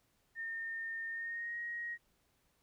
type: tone with pitch glide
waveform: sine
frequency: 1821 to 1885.2 Hz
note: A#6 to A#6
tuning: -41 to +19 cents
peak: -38 dBFS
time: 0.35-1.98 s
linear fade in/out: 50 ms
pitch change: +60 cents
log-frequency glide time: 1.09-1.58 s
effects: pink hiss -75 dBFS RMS until 2.62 s